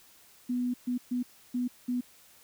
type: tone bursts at uneven times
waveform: sine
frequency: 246.9 Hz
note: B3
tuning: in tune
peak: -27 dBFS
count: 5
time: 0.49-0.74 / 0.87-0.98 / 1.11-1.23 / 1.54-1.68 / 1.88-2.01 s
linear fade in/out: 10 ms
effects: white hiss -58 dBFS RMS until 2.43 s